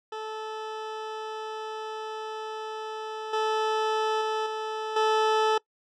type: tone with level steps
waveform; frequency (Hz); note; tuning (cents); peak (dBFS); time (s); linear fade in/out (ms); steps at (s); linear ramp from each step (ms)
20% pulse; 436; A4; -16; -28 / -19 / -21 / -25 / -16; 0.12-5.58; 5; 3.33 / 4.21 / 4.46 / 4.96; 5
effects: noise-tail reverb RT60 0.1 s tail -23 dB re dry + low-pass 4000 Hz 12 dB/octave